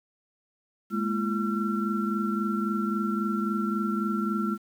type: tone cluster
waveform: sine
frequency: 208.7 / 232.4 / 338.5 / 1357 Hz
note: G#3 / A#3 / E4 / E6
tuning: +9 / -5 / +46 / +50 cents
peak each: -27 / -33 / -33 / -32 dBFS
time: 0.9-4.58 s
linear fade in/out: 50 ms
effects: 9-bit